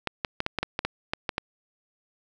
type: clicks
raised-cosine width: 0.3 ms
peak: -10 dBFS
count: 11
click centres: 0.073 / 0.248 / 0.404 / 0.464 / 0.587 / 0.63 / 0.791 / 0.85 / 1.135 / 1.292 / 1.381 s
effects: none